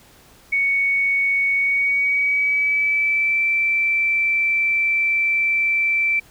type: tone with pitch glide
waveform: sine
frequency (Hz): 2226 to 2334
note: C#7 to D7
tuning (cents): +7 to -11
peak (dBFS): -16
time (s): 0.52-6.2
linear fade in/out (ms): 10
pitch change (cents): +82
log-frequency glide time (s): 1.54-3.42
effects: pink hiss -50 dBFS RMS until 6.3 s